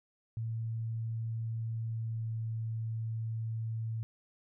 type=tone with pitch glide; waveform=sine; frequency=113.3 to 112.52 Hz; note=A#2 to A2; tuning=-49 to +39 cents; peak=-33 dBFS; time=0.37-4.03 s; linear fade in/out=0 ms; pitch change=-12 cents; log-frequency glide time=1.86-2.29 s; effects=none